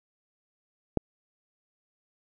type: click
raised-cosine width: 2 ms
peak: -10 dBFS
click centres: 0.973 s
effects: none